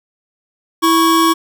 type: tone pair together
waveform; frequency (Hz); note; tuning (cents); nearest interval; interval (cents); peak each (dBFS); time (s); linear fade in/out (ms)
square; 328.8 / 1106; E4 / C#6; -4 / -4; octave + major sixth; 2100; -13; 0.82-1.34; 20
effects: none